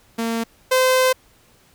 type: tone pair in turn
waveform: sawtooth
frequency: 228.7 / 515.2 Hz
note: A#3 / C5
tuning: -33 / -27 cents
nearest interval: octave + major second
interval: 1406 cents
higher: second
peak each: -17 / -10 dBFS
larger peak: second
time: 0.18-0.44 / 0.71-1.13 s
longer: second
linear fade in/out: 10 ms
effects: pink hiss -55 dBFS RMS until 1.74 s